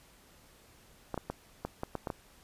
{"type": "clicks", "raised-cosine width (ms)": 1, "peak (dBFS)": -20, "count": 8, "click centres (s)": [1.143, 1.177, 1.3, 1.65, 1.834, 1.953, 2.072, 2.102], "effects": ["pink hiss -60 dBFS RMS until 2.43 s", "resampled to 32000 Hz"]}